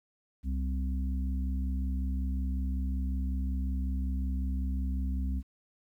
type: harmonic tone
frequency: 65.41 Hz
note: C2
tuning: in tune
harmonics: 1 / 3 / 4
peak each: -29 / -39 / -41 dBFS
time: 0.43-5.43 s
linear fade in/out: 50 ms
effects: 11-bit